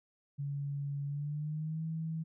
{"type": "tone with pitch glide", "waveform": "sine", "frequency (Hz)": [141.8, 161.01], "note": ["C#3", "E3"], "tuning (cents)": [40, -40], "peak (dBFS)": -34, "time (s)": [0.38, 2.24], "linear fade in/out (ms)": 20, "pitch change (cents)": 220, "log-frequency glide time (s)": [1.06, 1.84], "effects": []}